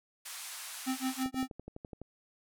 white band-pass noise, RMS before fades -44 dBFS, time 0.25-1.24 s, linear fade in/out 10 ms, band 780 to 12000 Hz, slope 24 dB/octave
square tone with tremolo, 260.9 Hz, C4, 5 cents flat, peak -30 dBFS, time 0.86-1.49 s, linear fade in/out 20 ms, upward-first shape sine, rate 6 Hz, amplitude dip 100%
click train, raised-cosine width 2 ms, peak -30 dBFS, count 10, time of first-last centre 1.26-2.016 s, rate 11.9 Hz
effects none

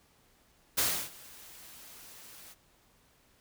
white noise with ADSR envelope, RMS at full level -27 dBFS, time 0.77-2.55 s, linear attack 14 ms, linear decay 310 ms, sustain -24 dB, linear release 34 ms, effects pink hiss -66 dBFS RMS until 3.4 s

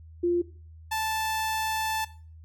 sine / sawtooth tone pair in turn, 348.6 / 878.4 Hz, F4 / A5, -3 / -3 cents, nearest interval octave + major third, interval 1600 cents, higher second, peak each -21 / -23 dBFS, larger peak first, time 0.23-0.42 / 0.91-2.05 s, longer second, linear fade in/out 10 ms, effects noise-tail reverb RT60 0.4 s tail -17 dB re dry + added 80 Hz sine -45 dBFS peak until 2.44 s

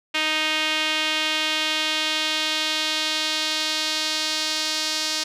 sawtooth tone with band-pass filter sweep, 311.1 Hz, D#4, in tune, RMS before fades -24 dBFS, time 0.14-5.24 s, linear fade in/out 10 ms, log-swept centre 2800 to 4800 Hz, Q 2, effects none

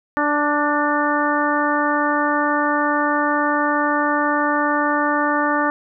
harmonic tone with a mistuned harmonic, 293.7 Hz, D4, in tune, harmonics 1 / 2 / 3 / 4 / 5 / 6, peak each -22 / -24 / -23 / -22 / -25 / -25 dBFS, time 0.17-5.7 s, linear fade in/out 0 ms, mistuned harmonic 6, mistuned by +24 cents, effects none

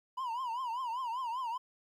triangle tone with vibrato, 976 Hz, B5, 21 cents flat, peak -32 dBFS, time 0.17-1.58 s, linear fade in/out 10 ms, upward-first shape triangle, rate 5.1 Hz, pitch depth 170 cents each way, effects 12-bit

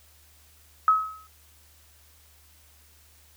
sine tone with exponential decay, 1281 Hz, E6, 50 cents flat, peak -13 dBFS, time 0.88-1.27 s, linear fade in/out 1 ms, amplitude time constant 84 ms, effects added 75 Hz sine -58 dBFS peak until 3.36 s + white hiss -58 dBFS RMS until 3.36 s

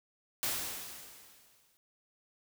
white noise with exponential decay, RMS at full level -32 dBFS, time 0.43-1.77 s, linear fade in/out 0 ms, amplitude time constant 290 ms, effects none

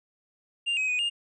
triangle tone with pitch steps, 2794 / 2536 / 2485 / 2823 Hz, F7 / D#7 / D#7 / F7, 0 / +32 / -3 / +18 cents, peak -23 dBFS, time 0.66-1.1 s, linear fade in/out 20 ms, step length 110 ms, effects resampled to 22050 Hz

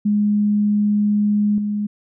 sine tone with level steps, 207.7 Hz, G#3, in tune, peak -14 / -19 dBFS, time 0.05-1.87 s, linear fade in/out 10 ms, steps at 1.58 s, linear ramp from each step 2 ms, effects none

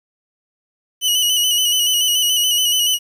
sawtooth tone with vibrato, 2960 Hz, F#7, in tune, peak -11 dBFS, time 1.01-2.99 s, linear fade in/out 50 ms, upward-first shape square, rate 7 Hz, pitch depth 35 cents each way, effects 8-bit

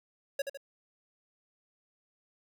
square tone with echo, 554.4 Hz, C#5, in tune, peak -29 dBFS, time 0.39-0.42 s, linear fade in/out 5 ms, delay 77 ms, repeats 2, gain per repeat -6 dB, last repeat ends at 0.574 s, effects none

